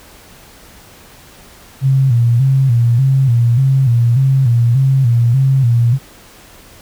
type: tone with vibrato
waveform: sine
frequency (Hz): 126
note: B2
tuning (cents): +35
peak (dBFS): -8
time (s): 1.81-5.99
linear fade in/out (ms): 50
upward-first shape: square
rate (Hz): 1.7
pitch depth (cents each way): 110
effects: pink hiss -41 dBFS RMS until 6.81 s